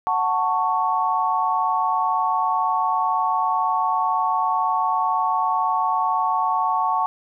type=chord; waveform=sine; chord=F# minor; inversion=none; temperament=just; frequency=740 / 888 / 1110 Hz; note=F#5 / A5 / C#6; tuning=0 / +16 / +2 cents; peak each=-24 / -22 / -22 dBFS; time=0.07-7.06 s; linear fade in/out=0 ms; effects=none